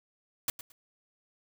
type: noise with echo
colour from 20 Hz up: white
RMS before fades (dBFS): -29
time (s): 0.48-0.5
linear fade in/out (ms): 2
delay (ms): 110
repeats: 2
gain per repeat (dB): -14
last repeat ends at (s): 0.72
effects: none